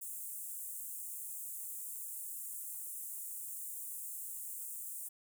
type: high-pass noise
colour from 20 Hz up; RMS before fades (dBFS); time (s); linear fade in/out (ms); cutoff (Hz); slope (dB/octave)
pink; -44; 0.01-5.09; 10; 7800; 48
effects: none